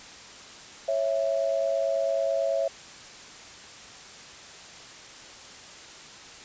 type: tone pair together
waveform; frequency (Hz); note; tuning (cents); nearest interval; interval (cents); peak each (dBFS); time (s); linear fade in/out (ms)
sine; 551.9 / 661; C#5 / E5; -8 / +5; minor third; 313; -26; 0.88-2.68; 5
effects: white hiss -45 dBFS RMS until 6.44 s + resampled to 16000 Hz